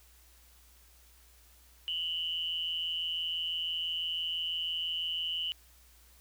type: tone with amplitude modulation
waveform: sine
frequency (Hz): 2960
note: F#7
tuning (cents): 0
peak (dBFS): -28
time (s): 1.88-5.52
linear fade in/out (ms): 0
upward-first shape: sine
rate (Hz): 166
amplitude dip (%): 75
effects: added 60 Hz sine -60 dBFS peak until 6.2 s + white hiss -62 dBFS RMS until 6.2 s